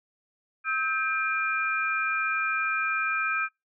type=tone cluster; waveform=sine; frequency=1291 / 1574 / 2402 Hz; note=E6 / G6 / D7; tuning=-37 / +7 / +38 cents; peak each=-29 dBFS; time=0.64-3.49 s; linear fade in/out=50 ms; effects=noise-tail reverb RT60 0.2 s tail -24 dB re dry